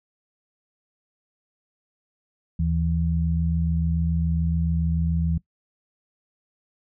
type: tone pair together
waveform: sine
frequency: 77.78 / 164.81 Hz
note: D#2 / E3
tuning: 0 / 0 cents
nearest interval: octave + minor second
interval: 1300 cents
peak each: -23 dBFS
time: 2.59-5.38 s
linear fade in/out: 5 ms
effects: noise-tail reverb RT60 0.1 s tail -20 dB re dry